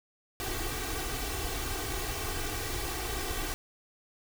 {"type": "noise with comb filter", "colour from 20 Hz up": "pink", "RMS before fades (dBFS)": -34, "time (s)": [0.4, 3.54], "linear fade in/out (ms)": 0, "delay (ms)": 2.6, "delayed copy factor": 1, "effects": []}